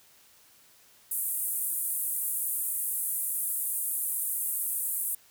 pink band-pass noise, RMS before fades -31 dBFS, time 1.11-5.15 s, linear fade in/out 5 ms, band 9000 to 16000 Hz, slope 48 dB/octave, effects white hiss -59 dBFS RMS until 5.3 s

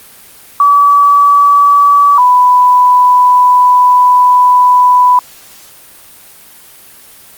sine tone pair in turn, 1146 / 993.1 Hz, D6 / B5, -43 / +9 cents, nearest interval major second, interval 248 cents, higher first, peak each -3 dBFS, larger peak neither, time 0.6-2.18 / 2.18-5.19 s, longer second, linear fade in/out 2 ms, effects white hiss -37 dBFS RMS until 7.37 s + Opus 32 kbps

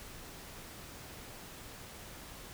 silence, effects pink hiss -49 dBFS RMS until 2.53 s

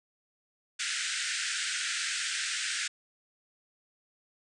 pink band-pass noise, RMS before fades -33 dBFS, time 0.79-2.88 s, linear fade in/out 10 ms, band 1400 to 9100 Hz, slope 96 dB/octave, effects none

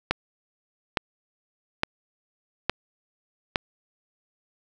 click train, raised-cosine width 0.3 ms, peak -5 dBFS, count 5, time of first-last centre 0.11-3.558 s, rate 1.16 Hz, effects none

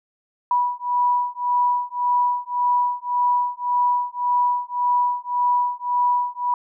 sine beating tone pair, 978 / 979.8 Hz, B5 / B5, -17 / -14 cents, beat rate 1.8 Hz, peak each -21 dBFS, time 0.51-6.54 s, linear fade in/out 2 ms, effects none

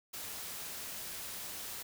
white noise, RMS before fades -43 dBFS, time 0.13-1.83 s, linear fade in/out 10 ms, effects none

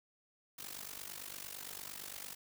white noise with amplitude modulation, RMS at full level -43 dBFS, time 0.58-2.35 s, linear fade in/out 10 ms, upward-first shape sine, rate 48.8 Hz, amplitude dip 85%, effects none

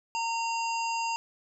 harmonic tone with a mistuned harmonic, 920 Hz, A#5, 23 cents flat, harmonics 1 / 3 / 5 / 7 / 8, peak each -29 / -35 / -39 / -45 / -44 dBFS, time 0.15-1.16 s, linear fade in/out 0 ms, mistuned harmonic 5, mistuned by +89 cents, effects 11-bit

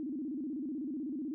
sine tone with vibrato, 282.2 Hz, C#4, 31 cents sharp, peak -35 dBFS, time 0-1.34 s, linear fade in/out 0 ms, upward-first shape square, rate 16 Hz, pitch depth 170 cents each way, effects none

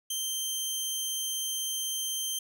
15% pulse tone, 3136 Hz, G7, in tune, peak -23 dBFS, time 0.1-2.39 s, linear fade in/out 5 ms, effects none

